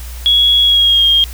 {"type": "tone with pitch glide", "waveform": "sine", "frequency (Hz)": [3342, 3230], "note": ["G#7", "G#7"], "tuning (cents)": [10, -49], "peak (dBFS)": -7, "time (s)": [0.26, 1.24], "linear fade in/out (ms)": 0, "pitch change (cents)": -59, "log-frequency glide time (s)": [0.62, 1.06], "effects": ["added 60 Hz sine -25 dBFS peak until 1.33 s", "white hiss -35 dBFS RMS until 1.33 s"]}